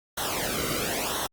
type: noise with flanger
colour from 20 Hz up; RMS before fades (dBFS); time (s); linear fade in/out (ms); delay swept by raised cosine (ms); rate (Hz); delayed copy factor
pink; -29; 0.17-1.27; 10; 0.41 to 1.19; 0.98; -0.8
effects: Opus 48 kbps